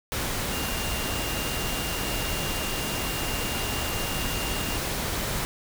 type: tone in noise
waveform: sine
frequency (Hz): 2802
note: F7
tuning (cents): +5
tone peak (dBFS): -36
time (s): 0.52-4.77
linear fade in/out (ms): 0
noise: pink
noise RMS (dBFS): -29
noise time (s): 0.12-5.45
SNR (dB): -10
effects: none